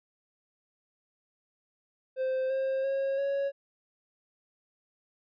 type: tone with pitch steps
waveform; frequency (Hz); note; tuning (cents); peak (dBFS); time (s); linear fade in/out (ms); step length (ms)
triangle; 521 / 532.3 / 543.8 / 555.5; C5 / C5 / C#5 / C#5; -7 / +30 / -33 / +4; -25; 2.16-3.52; 50; 340
effects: resampled to 11025 Hz